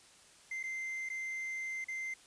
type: tone with dropouts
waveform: triangle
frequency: 2082 Hz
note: C7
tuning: 9 cents flat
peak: -35 dBFS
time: 0.51-2.14 s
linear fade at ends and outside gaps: 5 ms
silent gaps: 0.63-0.637 / 1.09-1.099 / 1.844-1.883 s
effects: white hiss -60 dBFS RMS until 2.26 s + resampled to 22050 Hz